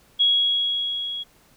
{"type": "tone with level ramp", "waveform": "sine", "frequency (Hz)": 3322, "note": "G#7", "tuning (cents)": 0, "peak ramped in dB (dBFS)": [-14, -28], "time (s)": [0.19, 1.24], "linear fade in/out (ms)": 20, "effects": ["pink hiss -57 dBFS RMS until 1.56 s"]}